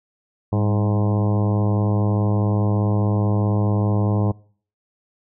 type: harmonic tone with a mistuned harmonic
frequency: 104.8 Hz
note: G#2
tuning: 16 cents sharp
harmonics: 1 / 2 / 3 / 4 / 5 / 6 / 7 / 8 / 9 / 10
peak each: -18 / -24 / -28 / -30 / -32 / -34 / -35 / -36 / -37 / -38 dBFS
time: 0.52-4.32 s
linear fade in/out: 10 ms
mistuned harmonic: 2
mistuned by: -66 cents
effects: noise-tail reverb RT60 0.5 s tail -24 dB re dry

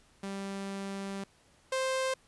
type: tone pair in turn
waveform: sawtooth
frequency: 196.4 / 524.3 Hz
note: G3 / C5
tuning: +4 / +3 cents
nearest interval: octave + perfect fourth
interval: 1699 cents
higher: second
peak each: -32 / -25 dBFS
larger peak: second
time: 0.23-1.24 / 1.72-2.14 s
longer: first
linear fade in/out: 5 ms
effects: pink hiss -64 dBFS RMS until 2.27 s + resampled to 24000 Hz

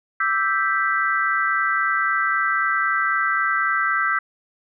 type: chord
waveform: sine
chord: E minor seventh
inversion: third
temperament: equal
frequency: 1174.7 / 1318.5 / 1568 / 1975.5 Hz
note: D6 / E6 / G6 / B6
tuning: 0 / 0 / 0 / 0 cents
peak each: -28 / -22 / -22 / -25 dBFS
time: 0.2-4.19 s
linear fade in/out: 5 ms
effects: none

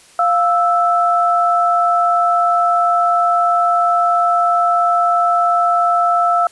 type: tone pair together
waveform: sine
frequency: 698.5 / 1318.5 Hz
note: F5 / E6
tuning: 0 / 0 cents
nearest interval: major seventh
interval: 1100 cents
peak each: -14 dBFS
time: 0.19-6.47 s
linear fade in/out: 2 ms
effects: white hiss -46 dBFS RMS until 6.51 s + resampled to 24000 Hz

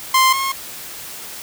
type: tone pair in turn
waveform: sawtooth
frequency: 1046.5 / 1077.2 Hz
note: C6 / C#6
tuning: 0 / -50 cents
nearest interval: minor second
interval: 50 cents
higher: second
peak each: -7 / -15 dBFS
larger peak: first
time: 0.14-0.33 / 0.33-0.52 s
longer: neither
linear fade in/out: 5 ms
effects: white hiss -33 dBFS RMS until 1.42 s

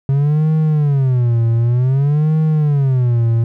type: tone with vibrato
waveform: triangle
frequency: 134.5 Hz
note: C3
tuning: 48 cents sharp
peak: -9 dBFS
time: 0.09-3.44 s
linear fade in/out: 2 ms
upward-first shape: sine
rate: 0.54 Hz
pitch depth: 270 cents each way
effects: none

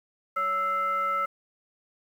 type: tone with frequency modulation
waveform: sine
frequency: 1318.5 Hz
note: E6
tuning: in tune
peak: -24 dBFS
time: 0.36-1.26 s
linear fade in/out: 10 ms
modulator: 758 Hz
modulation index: 0.51
effects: 9-bit

